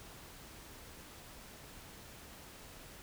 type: silence
effects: pink hiss -53 dBFS RMS until 3.02 s